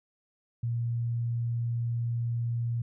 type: tone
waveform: sine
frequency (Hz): 117.8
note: A#2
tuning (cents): +19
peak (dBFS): -27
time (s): 0.63-2.82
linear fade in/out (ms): 5
effects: none